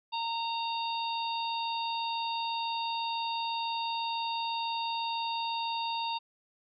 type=harmonic tone; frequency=922 Hz; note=A#5; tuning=19 cents flat; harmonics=1 / 3 / 4 / 5; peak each=-32 / -40 / -38 / -43 dBFS; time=0.12-6.19 s; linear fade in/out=20 ms; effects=none